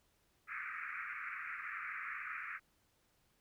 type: band-pass noise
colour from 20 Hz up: pink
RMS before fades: -44 dBFS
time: 0.47-2.6 s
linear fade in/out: 50 ms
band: 1200 to 2400 Hz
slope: 96 dB/octave
effects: pink hiss -75 dBFS RMS until 3.4 s